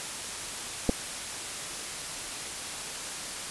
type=clicks; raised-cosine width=2 ms; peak=-11 dBFS; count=2; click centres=0.892 / 0.896 s; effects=white hiss -36 dBFS RMS until 3.5 s + resampled to 24000 Hz